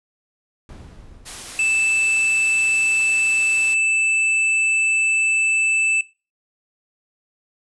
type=noise with exponential decay; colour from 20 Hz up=brown; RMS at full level=-35 dBFS; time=0.69-2.76 s; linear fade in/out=2 ms; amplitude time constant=450 ms
type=noise; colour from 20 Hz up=white; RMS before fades=-34 dBFS; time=1.25-3.75 s; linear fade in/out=20 ms
type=tone; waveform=square; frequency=2637 Hz; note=E7; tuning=in tune; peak=-17 dBFS; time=1.59-6.01 s; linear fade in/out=2 ms
effects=noise-tail reverb RT60 0.3 s tail -20 dB re dry + resampled to 24000 Hz